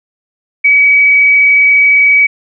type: tone with frequency modulation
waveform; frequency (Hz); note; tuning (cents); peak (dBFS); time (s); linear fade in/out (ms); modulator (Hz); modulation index
sine; 2273; C#7; +43; -4; 0.64-2.27; 10; 31.8; 0.62
effects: none